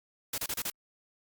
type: noise bursts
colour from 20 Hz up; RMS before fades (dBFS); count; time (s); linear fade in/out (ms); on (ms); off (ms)
white; -33; 5; 0.33-0.701; 5; 51; 29
effects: Opus 48 kbps